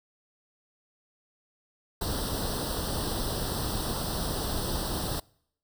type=noise with comb filter; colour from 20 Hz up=pink; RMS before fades=-31 dBFS; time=2.01-5.2 s; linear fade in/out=5 ms; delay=0.22 ms; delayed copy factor=+0.9; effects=noise-tail reverb RT60 0.7 s tail -26 dB re dry